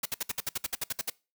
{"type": "noise bursts", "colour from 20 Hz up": "white", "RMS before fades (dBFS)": -31, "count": 13, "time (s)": [0.03, 1.1], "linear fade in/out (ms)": 5, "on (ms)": 26, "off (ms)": 61, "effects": ["noise-tail reverb RT60 0.3 s tail -23 dB re dry"]}